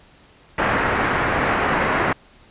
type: low-pass noise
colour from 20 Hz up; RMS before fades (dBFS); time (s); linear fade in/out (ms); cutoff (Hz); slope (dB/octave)
white; -20; 0.58-2.13; 5; 1900; 24
effects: pink hiss -51 dBFS RMS until 2.5 s + resampled to 8000 Hz